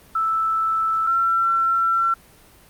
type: tone pair in turn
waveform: sine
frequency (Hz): 1318.5 / 1350.9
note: E6 / E6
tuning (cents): 0 / +42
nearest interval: unison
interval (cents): 42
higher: second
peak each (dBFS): -18 / -16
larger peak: second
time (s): 0.15-1.07 / 1.07-2.14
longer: second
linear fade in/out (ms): 5
effects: pink hiss -50 dBFS RMS until 2.69 s + Opus 32 kbps